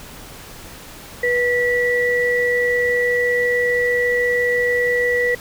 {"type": "tone pair together", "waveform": "sine", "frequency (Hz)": [487.8, 1951], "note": ["B4", "B6"], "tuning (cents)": [-21, -22], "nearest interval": "2 octaves", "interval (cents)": 2399, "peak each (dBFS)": -18, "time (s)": [1.23, 5.35], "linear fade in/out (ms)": 5, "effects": ["pink hiss -38 dBFS RMS until 5.4 s"]}